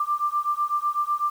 sine beating tone pair, 1181 / 1189 Hz, D6 / D6, +9 / +21 cents, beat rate 8 Hz, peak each -25 dBFS, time 0-1.3 s, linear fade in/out 5 ms, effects 8-bit

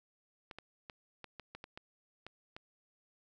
clicks, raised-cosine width 0.3 ms, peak -30 dBFS, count 10, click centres 0.512 / 0.586 / 0.898 / 1.243 / 1.397 / 1.55 / 1.641 / 1.775 / 2.266 / 2.565 s, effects none

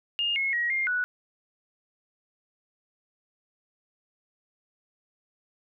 sine tone with pitch steps, 2831 / 2172 / 1901 / 2117 / 1475 Hz, F7 / C#7 / A#6 / C7 / F#6, +23 / -36 / +33 / +20 / -6 cents, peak -24 dBFS, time 0.19-1.04 s, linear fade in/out 0 ms, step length 170 ms, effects none

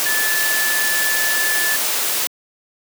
sine tone in noise, 1739 Hz, A6, 21 cents flat, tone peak -19 dBFS, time 0.06-1.76 s, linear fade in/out 0 ms, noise white, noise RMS -20 dBFS, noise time 0-2.27 s, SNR -2 dB, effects high-pass 300 Hz 12 dB/octave

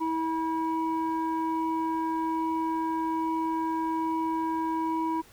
sine tone pair together, 323.4 / 969 Hz, E4 / B5, -33 / -33 cents, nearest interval octave + perfect fifth, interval 1900 cents, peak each -27 / -27 dBFS, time 0-5.22 s, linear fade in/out 20 ms, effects tanh soft clip ceiling -22 dBFS + pink hiss -55 dBFS RMS until 5.32 s

